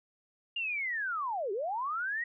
sine linear two-way sweep, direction down then up, 2841 to 370 to 1930 Hz, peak -31 dBFS, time 0.56-2.24 s, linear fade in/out 5 ms, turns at 1.52 s, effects none

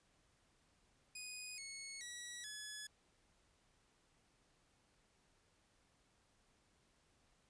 10% pulse tone with pitch steps, 2489 / 2192 / 1930.4 / 1700 Hz, D#7 / C#7 / B6 / G#6, 0 / -20 / -40 / +40 cents, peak -38 dBFS, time 1.15-2.87 s, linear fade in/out 5 ms, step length 430 ms, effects pink hiss -75 dBFS RMS until 7.49 s + resampled to 22050 Hz

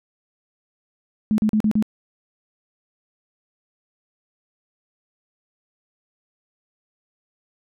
sine tone bursts, 214.5 Hz, A3, 44 cents flat, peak -15 dBFS, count 5, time 1.31-1.825 s, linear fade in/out 0 ms, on 71 ms, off 40 ms, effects none

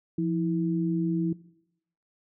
sine tone pair together, 172.19 / 325.4 Hz, F3 / E4, -24 / -22 cents, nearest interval major seventh, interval 1102 cents, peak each -27 dBFS, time 0.18-1.33 s, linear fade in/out 5 ms, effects noise-tail reverb RT60 0.8 s tail -20 dB re dry

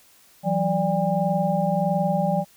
sine tone cluster, 166 / 187.5 / 587 / 805 Hz, E3 / F#3 / D5 / G5, +12 / +23 / -1 / +46 cents, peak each -25 dBFS, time 0.43-2.45 s, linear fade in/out 50 ms, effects white hiss -55 dBFS RMS until 2.56 s

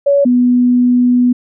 sine tone pair in turn, 564 / 246.5 Hz, C#5 / B3, +30 / -3 cents, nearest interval octave + major second, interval 1433 cents, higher first, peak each -7 dBFS, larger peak neither, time 0.06-0.25 / 0.25-1.33 s, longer second, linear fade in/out 10 ms, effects none

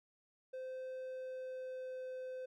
triangle tone with pitch glide, 517 to 513.4 Hz, C5 to C5, -21 to -33 cents, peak -40 dBFS, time 0.53-2.46 s, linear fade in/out 10 ms, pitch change -12 cents, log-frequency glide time 0.94-2.06 s, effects none

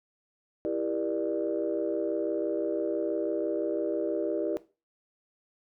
sine chord, E half-diminished seventh, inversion none, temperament just, 329.6 / 395.6 / 474.7 / 593.3 Hz, E4 / G4 / Bb4 / D5, 0 / +16 / +31 / +18 cents, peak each -31 / -33 / -34 / -32 dBFS, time 0.65-4.57 s, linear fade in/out 0 ms, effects noise-tail reverb RT60 0.3 s tail -17 dB re dry + tanh soft clip ceiling -18 dBFS

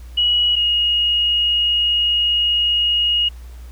sine tone pair in turn, 2917 / 2875 Hz, F#7 / F7, -25 / +50 cents, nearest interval unison, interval 25 cents, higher first, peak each -13 / -14 dBFS, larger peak first, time 0.17-0.56 / 0.56-3.29 s, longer second, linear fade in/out 10 ms, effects added 60 Hz sine -33 dBFS peak until 3.71 s + pink hiss -50 dBFS RMS until 3.71 s

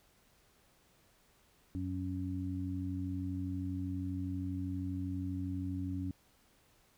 harmonic tone, 92.5 Hz, F#2, in tune, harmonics 1 / 2 / 3, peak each -38 / -44 / -38 dBFS, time 1.75-6.11 s, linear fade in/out 0 ms, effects pink hiss -68 dBFS RMS until 6.97 s

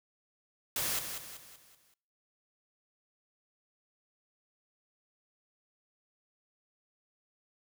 white noise with echo, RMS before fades -33 dBFS, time 0.76-0.99 s, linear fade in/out 2 ms, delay 190 ms, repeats 5, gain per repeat -7 dB, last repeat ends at 1.94 s, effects noise-tail reverb RT60 0.6 s tail -24 dB re dry

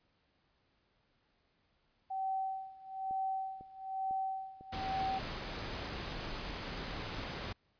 sine tone with tremolo, 767 Hz, G5, 38 cents flat, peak -32 dBFS, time 2.1-5.19 s, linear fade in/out 10 ms, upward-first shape sine, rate 1.1 Hz, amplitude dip 90%
click train, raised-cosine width 2 ms, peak -39 dBFS, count 8, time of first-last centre 3.11-6.61 s, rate 2 Hz
pink noise, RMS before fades -41 dBFS, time 4.72-7.53 s, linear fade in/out 10 ms
effects pink hiss -75 dBFS RMS until 7.79 s + resampled to 11025 Hz

